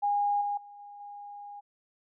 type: tone with level steps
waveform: sine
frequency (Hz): 817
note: G#5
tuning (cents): -29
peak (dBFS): -24 / -28 / -46 / -44 / -41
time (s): 0.02-1.61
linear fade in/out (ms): 20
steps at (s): 0.41 / 0.57 / 0.79 / 1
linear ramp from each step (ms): 5
effects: none